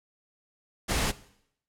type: noise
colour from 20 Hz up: pink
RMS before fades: -27 dBFS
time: 0.88-1.12 s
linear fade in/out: 20 ms
effects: noise-tail reverb RT60 0.7 s tail -18 dB re dry + low-pass 11000 Hz 12 dB/octave